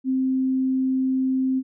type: tone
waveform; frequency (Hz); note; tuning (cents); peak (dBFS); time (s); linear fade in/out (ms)
sine; 261.6; C4; 0; -19; 0.04-1.63; 50
effects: none